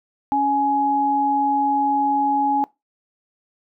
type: tone pair together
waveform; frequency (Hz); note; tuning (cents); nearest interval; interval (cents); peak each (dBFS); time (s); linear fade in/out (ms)
sine; 279.6 / 838; C#4 / G#5; +15 / +15; octave + perfect fifth; 1900; -23 / -17; 0.32-2.64; 0
effects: noise-tail reverb RT60 0.2 s tail -21 dB re dry